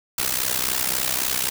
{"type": "noise with amplitude modulation", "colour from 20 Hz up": "white", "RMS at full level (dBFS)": -20, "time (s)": [0.18, 1.5], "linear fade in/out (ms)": 5, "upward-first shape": "sine", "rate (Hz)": 63.7, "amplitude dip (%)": 85, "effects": []}